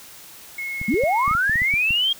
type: tone with vibrato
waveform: sine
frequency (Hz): 2172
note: C#7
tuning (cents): -36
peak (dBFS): -26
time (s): 0.58-1.34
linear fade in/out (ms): 5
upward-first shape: sine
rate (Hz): 19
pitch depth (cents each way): 12
type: clicks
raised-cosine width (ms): 5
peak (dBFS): -19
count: 11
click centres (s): 0.815 / 0.941 / 1.037 / 1.279 / 1.312 / 1.351 / 1.496 / 1.557 / 1.619 / 1.739 / 1.907
type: linear sweep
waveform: sine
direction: up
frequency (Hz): 185 to 3265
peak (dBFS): -17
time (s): 0.88-2.13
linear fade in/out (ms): 5
effects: white hiss -43 dBFS RMS until 2.19 s